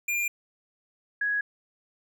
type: tone pair in turn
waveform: square / sine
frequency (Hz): 2401 / 1666.5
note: D7 / G#6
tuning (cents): +38 / +5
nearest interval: tritone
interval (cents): 633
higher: first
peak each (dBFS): -26 / -24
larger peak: second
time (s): 0.08-0.28 / 1.21-1.41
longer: neither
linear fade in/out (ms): 5
effects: none